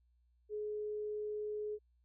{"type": "tone", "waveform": "sine", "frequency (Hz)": 421.9, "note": "G#4", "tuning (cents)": 27, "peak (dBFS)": -37, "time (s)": [0.49, 1.79], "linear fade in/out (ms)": 50, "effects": ["added 60 Hz sine -69 dBFS peak until 2.04 s"]}